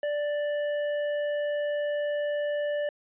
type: tone with tanh clipping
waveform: sine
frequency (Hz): 587.3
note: D5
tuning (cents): 0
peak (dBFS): -28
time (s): 0.03-2.89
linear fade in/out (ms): 2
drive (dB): 11
effects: resampled to 8000 Hz